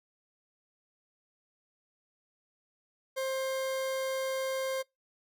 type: tone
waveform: 40% pulse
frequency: 529 Hz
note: C5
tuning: 19 cents sharp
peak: -30 dBFS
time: 3.16-4.83 s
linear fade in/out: 20 ms
effects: noise-tail reverb RT60 0.2 s tail -26 dB re dry